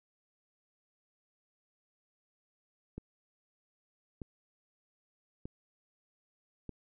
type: click train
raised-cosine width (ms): 3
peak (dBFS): -28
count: 4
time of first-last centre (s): 2.98-6.693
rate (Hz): 0.808
effects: none